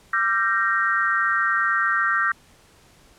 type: chord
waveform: sine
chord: G minor seventh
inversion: second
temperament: equal with one note detuned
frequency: 1174.7 / 1361.1 / 1568 / 1864.7 Hz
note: D6 / F6 / G6 / Bb6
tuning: 0 / -45 / 0 / 0 cents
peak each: -27 / -23 / -23 / -24 dBFS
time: 0.13-2.32 s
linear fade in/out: 5 ms
effects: pink hiss -54 dBFS RMS until 3.18 s + low-pass 11000 Hz 12 dB/octave